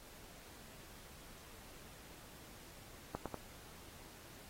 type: clicks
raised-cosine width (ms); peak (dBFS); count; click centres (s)
1; -24 / -26 / -27; 3; 3.15 / 3.257 / 3.343
effects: pink hiss -57 dBFS RMS until 4.49 s + AAC 48 kbps